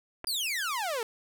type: clicks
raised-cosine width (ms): 0.5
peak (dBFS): -23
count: 2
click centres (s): 0.243 / 0.246
type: exponential sweep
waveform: sawtooth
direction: down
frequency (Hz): 4934 to 429.5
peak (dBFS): -26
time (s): 0.27-1.03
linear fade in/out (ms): 2
effects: 9-bit